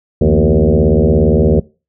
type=tone with frequency modulation; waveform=sine; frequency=146.83 Hz; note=D3; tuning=in tune; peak=-7 dBFS; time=0.21-1.6 s; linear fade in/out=5 ms; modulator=77.6 Hz; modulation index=5; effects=noise-tail reverb RT60 0.3 s tail -22 dB re dry